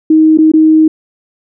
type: tone with dropouts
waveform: sine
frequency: 314.5 Hz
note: D#4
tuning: 19 cents sharp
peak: -3 dBFS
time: 0.1-0.88 s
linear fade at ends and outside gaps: 5 ms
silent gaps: 0.375-0.385 / 0.518-0.536 s
effects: none